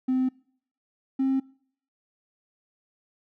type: tone pair in turn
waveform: triangle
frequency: 258.1 / 266.6 Hz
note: C4 / C4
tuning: -23 / +33 cents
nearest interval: minor second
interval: 56 cents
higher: second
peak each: -18 dBFS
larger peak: neither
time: 0.08-0.29 / 1.19-1.4 s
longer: neither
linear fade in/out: 10 ms
effects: noise-tail reverb RT60 0.6 s tail -26 dB re dry + tanh soft clip ceiling -17 dBFS